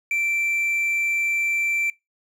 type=tone with quantisation; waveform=triangle; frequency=2343 Hz; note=D7; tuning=5 cents flat; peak=-19 dBFS; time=0.11-1.9 s; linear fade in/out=2 ms; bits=8; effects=noise-tail reverb RT60 0.2 s tail -23 dB re dry